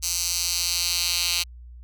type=tone with high-pass filter sweep; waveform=10% pulse; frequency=173.8 Hz; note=F3; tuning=8 cents flat; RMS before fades=-25 dBFS; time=0.02-1.44 s; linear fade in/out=20 ms; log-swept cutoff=5700 to 3600 Hz; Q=1.9; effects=added 60 Hz sine -40 dBFS peak until 1.83 s